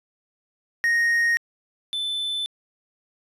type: tone pair in turn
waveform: triangle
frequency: 1864.7 / 3520 Hz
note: A#6 / A7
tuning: 0 / 0 cents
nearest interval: major seventh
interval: 1100 cents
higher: second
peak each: -16 / -23 dBFS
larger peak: first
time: 0.84-1.37 / 1.93-2.46 s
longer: neither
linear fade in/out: 0 ms
effects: resampled to 32000 Hz